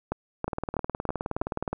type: two click trains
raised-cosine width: 1 ms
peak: -15 / -13 dBFS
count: 25 / 5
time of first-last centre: 0.48-1.73 / 0.12-1.414 s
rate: 19.2 / 3.09 Hz
effects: none

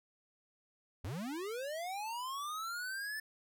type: linear sweep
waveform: square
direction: up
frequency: 73.42 to 1765 Hz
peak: -39 dBFS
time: 1.04-3.2 s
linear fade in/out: 5 ms
effects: none

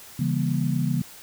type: chord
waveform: sine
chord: C# diminished seventh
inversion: none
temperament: just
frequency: 138.59 / 166.31 / 199.57 / 239.5 Hz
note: C#3 / E3 / G3 / Bb3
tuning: 0 / +16 / +31 / +47 cents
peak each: -25 / -26 / -30 / -28 dBFS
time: 0.19-1.02 s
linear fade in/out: 5 ms
effects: white hiss -45 dBFS RMS until 1.22 s

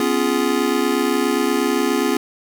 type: chord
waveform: square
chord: C# dominant seventh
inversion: third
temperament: just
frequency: 249.5 / 277.2 / 346.5 / 415.8 Hz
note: B3 / C#4 / E#4 / G#4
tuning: +18 / 0 / -14 / +2 cents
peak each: -23 dBFS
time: 0-2.17 s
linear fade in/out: 2 ms
effects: none

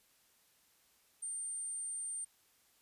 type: tone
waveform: sine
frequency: 8870 Hz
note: C#9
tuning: in tune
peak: -38 dBFS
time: 1.22-2.25 s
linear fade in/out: 10 ms
effects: white hiss -70 dBFS RMS until 2.81 s + resampled to 32000 Hz

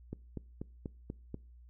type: click train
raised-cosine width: 3 ms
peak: -26 dBFS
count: 6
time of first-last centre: 0.13-1.344 s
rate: 4.12 Hz
effects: noise-tail reverb RT60 0.4 s tail -24 dB re dry + added 60 Hz sine -53 dBFS peak until 1.69 s

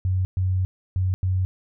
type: tone bursts at uneven times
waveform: sine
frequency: 93 Hz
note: F#2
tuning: 9 cents sharp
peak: -19 dBFS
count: 4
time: 0.05-0.25 / 0.37-0.65 / 0.96-1.14 / 1.23-1.45 s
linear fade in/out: 0 ms
effects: none

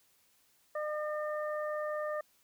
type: harmonic tone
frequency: 605 Hz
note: D#5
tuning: 49 cents flat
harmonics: 1 / 2 / 3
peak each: -34 / -40 / -44 dBFS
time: 0.75-2.21 s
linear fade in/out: 5 ms
effects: white hiss -69 dBFS RMS until 2.43 s

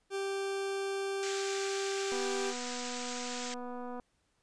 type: tone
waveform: 40% pulse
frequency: 392 Hz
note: G4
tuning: in tune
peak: -32 dBFS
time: 0.1-2.54 s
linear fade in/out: 50 ms
type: band-pass noise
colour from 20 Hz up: white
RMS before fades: -42 dBFS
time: 1.23-3.54 s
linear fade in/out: 0 ms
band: 1300 to 7900 Hz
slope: 96 dB/octave
type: click train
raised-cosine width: 1 ms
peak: -30 dBFS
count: 463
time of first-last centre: 2.12-3.998 s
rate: 246 Hz
effects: pink hiss -75 dBFS RMS until 4.42 s + resampled to 22050 Hz

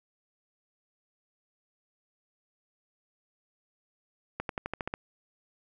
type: accelerating click train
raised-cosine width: 0.5 ms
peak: -17 dBFS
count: 8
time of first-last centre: 4.4-4.939 s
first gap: 92 ms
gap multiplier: 0.94
effects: none

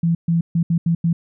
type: tone bursts at uneven times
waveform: sine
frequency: 167.7 Hz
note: E3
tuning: 30 cents sharp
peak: -14 dBFS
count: 6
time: 0.03-0.15 / 0.28-0.41 / 0.55-0.63 / 0.7-0.78 / 0.86-0.95 / 1.04-1.13 s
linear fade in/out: 5 ms
effects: none

